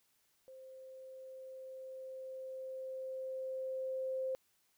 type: tone with level ramp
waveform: sine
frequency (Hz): 523.3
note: C5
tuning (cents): 0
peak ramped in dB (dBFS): -51 to -34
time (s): 0.48-4.35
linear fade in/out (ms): 0
effects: white hiss -75 dBFS RMS until 4.77 s